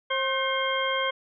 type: harmonic tone with a mistuned harmonic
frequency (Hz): 533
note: C5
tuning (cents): +32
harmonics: 1 / 2 / 3 / 4 / 6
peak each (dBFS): -29 / -29 / -32 / -31 / -31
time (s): 0.1-1.11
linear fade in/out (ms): 10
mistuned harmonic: 3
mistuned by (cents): -63
effects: none